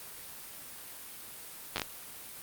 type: slowing click train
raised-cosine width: 0.2 ms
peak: -14 dBFS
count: 5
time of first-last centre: 1.76-1.818 s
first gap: 9 ms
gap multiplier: 1.33
effects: white hiss -46 dBFS RMS until 2.42 s + Opus 32 kbps